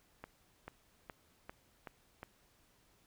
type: accelerating click train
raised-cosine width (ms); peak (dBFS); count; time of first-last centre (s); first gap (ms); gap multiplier
0.5; -30; 6; 0.24-2.231; 440; 0.95
effects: pink hiss -70 dBFS RMS until 3.06 s